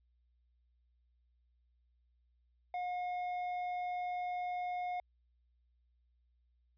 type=tone with hard clipping; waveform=sine; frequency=719 Hz; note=F#5; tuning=50 cents flat; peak=-37 dBFS; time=2.74-5 s; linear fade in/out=2 ms; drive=6 dB; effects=added 60 Hz sine -70 dBFS peak until 6.77 s + resampled to 11025 Hz